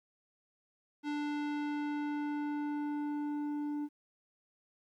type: tone with low-pass filter sweep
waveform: square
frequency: 294.2 Hz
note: D4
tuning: 3 cents sharp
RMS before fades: -36 dBFS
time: 1.03-3.89 s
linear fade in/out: 50 ms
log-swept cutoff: 4100 to 600 Hz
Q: 0.72
effects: 12-bit